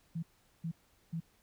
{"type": "tone bursts", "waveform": "sine", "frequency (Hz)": 164.81, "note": "E3", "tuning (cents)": 0, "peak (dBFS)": -34, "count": 3, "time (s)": [0.15, 1.204], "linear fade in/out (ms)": 10, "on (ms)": 78, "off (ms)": 410, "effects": ["pink hiss -69 dBFS RMS until 1.42 s"]}